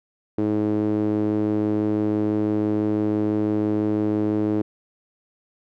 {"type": "tone with band-pass filter", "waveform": "sawtooth", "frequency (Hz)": 106, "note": "G#2", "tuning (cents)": 36, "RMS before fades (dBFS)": -22, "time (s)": [0.38, 4.62], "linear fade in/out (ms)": 5, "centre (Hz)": 340, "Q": 3, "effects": []}